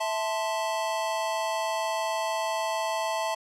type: chord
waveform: square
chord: A minor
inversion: second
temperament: equal with one note detuned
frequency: 655.8 / 880 / 1046.5 Hz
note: E5 / A5 / C6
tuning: -9 / 0 / 0 cents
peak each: -31 / -31 / -35 dBFS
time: 0-3.35 s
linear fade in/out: 10 ms
effects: low-pass 10000 Hz 12 dB/octave